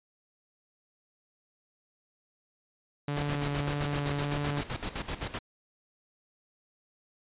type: tone with vibrato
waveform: sawtooth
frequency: 144.3 Hz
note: D3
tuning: 30 cents flat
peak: -26 dBFS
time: 3.08-4.61 s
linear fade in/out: 2 ms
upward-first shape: triangle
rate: 1.7 Hz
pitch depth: 14 cents each way
type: noise with tremolo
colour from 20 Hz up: pink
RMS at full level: -34 dBFS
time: 3.16-5.39 s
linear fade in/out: 10 ms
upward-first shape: square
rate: 7.8 Hz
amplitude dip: 75%
effects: resampled to 8000 Hz